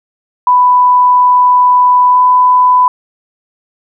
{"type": "tone with pitch glide", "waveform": "sine", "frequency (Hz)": [993, 999.3], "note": ["B5", "B5"], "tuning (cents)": [9, 20], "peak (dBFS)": -4, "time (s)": [0.47, 2.88], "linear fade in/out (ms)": 2, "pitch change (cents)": 11, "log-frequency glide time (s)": [2.1, 2.18], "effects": []}